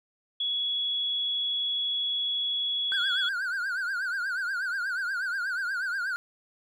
sine tone, 3367 Hz, G#7, 23 cents sharp, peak -26 dBFS, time 0.4-3.29 s, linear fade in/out 5 ms
triangle tone with vibrato, 1503 Hz, F#6, 27 cents sharp, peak -26 dBFS, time 2.92-6.16 s, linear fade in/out 0 ms, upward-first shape triangle, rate 8.3 Hz, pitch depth 150 cents each way
effects none

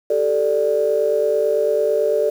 sine chord, G suspended second, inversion none, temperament just, 392 / 441 / 588 Hz, G4 / A4 / D5, 0 / +4 / +2 cents, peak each -23 / -18 / -18 dBFS, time 0.1-2.3 s, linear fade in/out 5 ms, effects tanh soft clip ceiling -6 dBFS + 7-bit

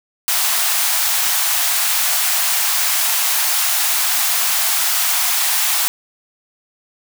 white high-pass noise, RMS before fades -17 dBFS, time 0.28-5.88 s, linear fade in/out 0 ms, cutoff 650 Hz, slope 96 dB/octave, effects none

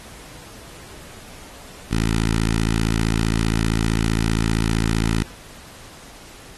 10% pulse tone with notch filter, 55.3 Hz, A1, 9 cents sharp, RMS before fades -20 dBFS, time 1.91-5.23 s, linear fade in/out 5 ms, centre 660 Hz, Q 0.81, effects pink hiss -42 dBFS RMS until 6.57 s + AAC 32 kbps

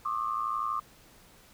sine tone cluster, 1078 / 1190 / 1271 Hz, C#6 / D6 / D#6, -49 / +22 / +36 cents, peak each -33 / -31 / -38 dBFS, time 0.05-0.8 s, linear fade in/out 5 ms, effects pink hiss -57 dBFS RMS until 1.53 s

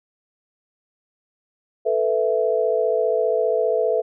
sine chord, A suspended second, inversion none, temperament just, 440 / 495 / 660 Hz, A4 / B4 / E5, 0 / +4 / +2 cents, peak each -21 / -22 / -22 dBFS, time 1.85-4.02 s, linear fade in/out 20 ms, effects none

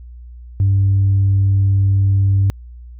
sine tone, 98 Hz, G2, in tune, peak -9 dBFS, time 0.6-2.5 s, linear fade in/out 0 ms, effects tanh soft clip ceiling -8 dBFS + added 60 Hz sine -33 dBFS peak until 2.99 s

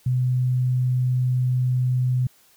sine tone, 126.4 Hz, B2, 41 cents sharp, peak -18 dBFS, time 0.06-2.27 s, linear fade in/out 5 ms, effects white hiss -57 dBFS RMS until 2.56 s

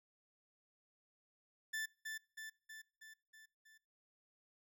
40% pulse tone with echo, 1760 Hz, A6, in tune, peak -38 dBFS, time 1.73-1.86 s, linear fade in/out 10 ms, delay 320 ms, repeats 6, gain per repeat -4 dB, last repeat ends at 3.78 s, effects noise-tail reverb RT60 0.5 s tail -26 dB re dry

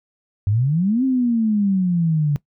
sine exponential two-way sweep, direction up then down, 96.1 to 267.9 to 142.7 Hz, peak -15 dBFS, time 0.47-2.36 s, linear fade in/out 0 ms, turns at 1.04 s, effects noise-tail reverb RT60 0.1 s tail -20 dB re dry

